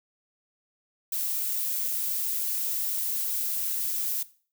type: noise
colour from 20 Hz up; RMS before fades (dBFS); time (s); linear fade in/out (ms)
violet; -29; 1.12-4.23; 5
effects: noise-tail reverb RT60 0.4 s tail -17 dB re dry